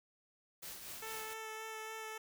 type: noise with tremolo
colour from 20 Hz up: white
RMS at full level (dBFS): -46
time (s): 0.62-1.34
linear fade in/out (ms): 10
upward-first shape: triangle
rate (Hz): 4.2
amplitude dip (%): 50
type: tone with vibrato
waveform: 10% pulse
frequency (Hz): 440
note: A4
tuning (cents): 0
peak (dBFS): -35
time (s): 1.02-2.18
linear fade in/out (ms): 5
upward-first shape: sine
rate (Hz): 3.5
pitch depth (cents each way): 12
effects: none